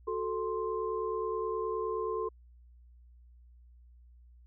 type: tone cluster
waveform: sine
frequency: 370.6 / 440.1 / 1048 Hz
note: F#4 / A4 / C6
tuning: +3 / 0 / +2 cents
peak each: -37 / -33 / -37 dBFS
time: 0.07-2.29 s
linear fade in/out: 10 ms
effects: added 60 Hz sine -54 dBFS peak until 4.46 s